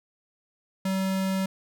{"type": "tone", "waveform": "square", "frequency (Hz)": 190.9, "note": "G3", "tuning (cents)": -46, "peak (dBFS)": -25, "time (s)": [0.85, 1.46], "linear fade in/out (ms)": 5, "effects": []}